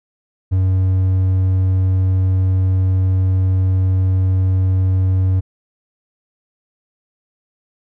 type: tone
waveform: triangle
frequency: 93.7 Hz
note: F#2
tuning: 22 cents sharp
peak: -10 dBFS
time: 0.51-5.41 s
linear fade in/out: 20 ms
effects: none